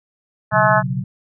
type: harmonic tone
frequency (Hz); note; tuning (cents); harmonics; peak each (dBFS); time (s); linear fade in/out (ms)
213.9; A3; -49; 3 / 4 / 5 / 6 / 7 / 8; -17 / -18 / -19 / -20 / -20 / -21; 0.51-0.83; 50
type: chord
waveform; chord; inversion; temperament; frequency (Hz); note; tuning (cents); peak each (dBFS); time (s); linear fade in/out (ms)
sine; B suspended second; none; equal; 123.47 / 138.59 / 185; B2 / C#3 / F#3; 0 / 0 / 0; -24 / -23 / -25; 0.52-1.04; 10
effects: none